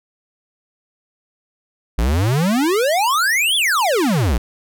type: exponential two-way sweep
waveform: square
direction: up then down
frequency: 51.91 to 3525 to 51.91 Hz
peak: -15 dBFS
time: 1.98-4.38 s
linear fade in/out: 5 ms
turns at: 3.56 s
effects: none